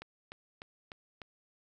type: click train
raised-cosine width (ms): 0.3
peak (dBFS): -28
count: 5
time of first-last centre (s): 0.02-1.218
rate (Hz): 3.34
effects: none